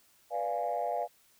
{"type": "chord", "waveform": "sine", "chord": "B diminished seventh", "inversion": "none", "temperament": "equal", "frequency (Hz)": [493.9, 587.3, 698.5, 830.6], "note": ["B4", "D5", "F5", "Ab5"], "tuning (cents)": [0, 0, 0, 0], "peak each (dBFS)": [-37, -35, -32, -36], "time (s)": [0.3, 1.08], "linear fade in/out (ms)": 50, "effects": ["tanh soft clip ceiling -22 dBFS", "white hiss -65 dBFS RMS until 1.39 s"]}